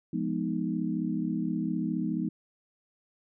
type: chord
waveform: sine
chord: F half-diminished seventh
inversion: none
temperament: equal with one note detuned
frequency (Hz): 172.91 / 207.7 / 246.9 / 311.1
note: F3 / Ab3 / Cb4 / Eb4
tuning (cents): -17 / 0 / 0 / 0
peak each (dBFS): -33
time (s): 0.13-2.29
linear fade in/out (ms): 5
effects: none